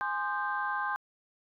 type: chord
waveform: sine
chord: Ab major seventh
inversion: none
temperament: equal with one note detuned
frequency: 830.6 / 1046.5 / 1214 / 1568 Hz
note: Ab5 / C6 / Eb6 / G6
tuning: 0 / 0 / -43 / 0 cents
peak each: -35 / -34 / -38 / -33 dBFS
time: 0.01-0.96 s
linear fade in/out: 0 ms
effects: tanh soft clip ceiling -20 dBFS